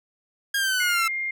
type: linear sweep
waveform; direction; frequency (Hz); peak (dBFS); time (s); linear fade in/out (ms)
sawtooth; down; 1635 to 1318.5; -18; 0.54-1.08; 5
type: tone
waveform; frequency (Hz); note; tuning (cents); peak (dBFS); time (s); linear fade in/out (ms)
sine; 2117; C7; +20; -25; 0.8-1.31; 5
effects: none